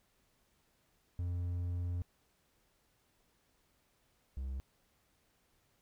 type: tone pair in turn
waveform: triangle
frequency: 88 / 65.93 Hz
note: F2 / C2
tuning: +14 / +14 cents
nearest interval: perfect fourth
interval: 500 cents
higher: first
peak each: -32 / -35 dBFS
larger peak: first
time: 1.19-2.02 / 4.37-4.6 s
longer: first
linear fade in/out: 0 ms
effects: pink hiss -74 dBFS RMS until 5.81 s